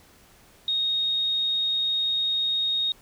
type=tone; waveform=sine; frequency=3729 Hz; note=A#7; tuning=in tune; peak=-22 dBFS; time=0.68-2.92 s; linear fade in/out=2 ms; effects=pink hiss -55 dBFS RMS until 3.01 s